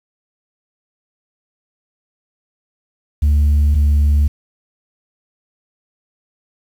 sine tone pair in turn, 73.42 / 73.1 Hz, D2 / D2, 0 / -7 cents, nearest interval unison, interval 7 cents, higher first, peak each -7 dBFS, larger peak neither, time 3.22-3.75 / 3.75-4.28 s, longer neither, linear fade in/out 10 ms, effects tanh soft clip ceiling -9 dBFS + 7-bit

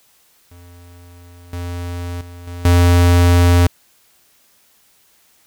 square tone with level steps, 87.5 Hz, F2, 4 cents sharp, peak -40 / -24 / -34 / -28 / -9 dBFS, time 0.51-3.67 s, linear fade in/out 5 ms, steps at 1.53 / 2.21 / 2.47 / 2.65 s, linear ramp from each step 2 ms, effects white hiss -55 dBFS RMS until 5.46 s

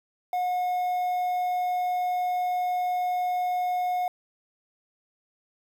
triangle tone with quantisation, 723 Hz, F#5, 40 cents flat, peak -22 dBFS, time 0.33-4.08 s, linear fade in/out 2 ms, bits 8, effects none

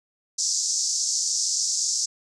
pink band-pass noise, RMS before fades -25 dBFS, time 0.38-2.06 s, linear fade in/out 10 ms, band 5100 to 7400 Hz, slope 48 dB/octave, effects none

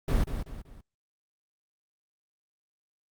brown noise with echo, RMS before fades -24 dBFS, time 0.08-0.24 s, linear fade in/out 5 ms, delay 190 ms, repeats 3, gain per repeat -8 dB, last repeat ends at 0.81 s, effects Opus 32 kbps

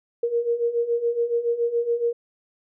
sine beating tone pair, 466.2 / 473.3 Hz, A#4 / A#4, 0 / +26 cents, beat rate 7.1 Hz, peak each -26 / -22 dBFS, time 0.23-2.13 s, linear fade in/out 5 ms, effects none

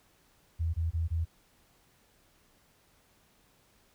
sine tone bursts, 82.3 Hz, E2, 2 cents flat, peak -27 dBFS, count 4, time 0.59-1.253 s, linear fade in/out 20 ms, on 150 ms, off 21 ms, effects pink hiss -66 dBFS RMS until 3.94 s

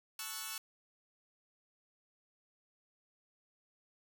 5% pulse chord, F# minor seventh, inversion first, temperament equal, 880 / 1108.7 / 1318.5 / 1480 Hz, A5 / C#6 / E6 / F#6, 0 / 0 / 0 / 0 cents, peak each -37 / -34 / -34 / -34 dBFS, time 0.19-0.58 s, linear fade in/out 2 ms, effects none

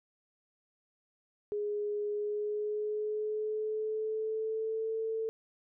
sine tone with pitch glide, 415.3 to 445.1 Hz, G#4 to A4, 0 to +20 cents, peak -31 dBFS, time 1.52-5.29 s, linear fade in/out 0 ms, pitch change +120 cents, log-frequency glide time 2.1-4.96 s, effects none

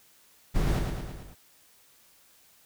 brown noise with echo, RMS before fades -25 dBFS, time 0.54-0.8 s, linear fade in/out 20 ms, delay 110 ms, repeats 5, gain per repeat -4 dB, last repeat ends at 1.35 s, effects white hiss -60 dBFS RMS until 2.65 s

